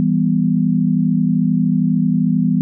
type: chord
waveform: sine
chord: E minor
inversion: none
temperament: just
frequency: 164.81 / 197.78 / 247.2 Hz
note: E3 / G3 / B3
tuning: 0 / +16 / +2 cents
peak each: -17 dBFS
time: 0-2.61 s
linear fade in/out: 0 ms
effects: none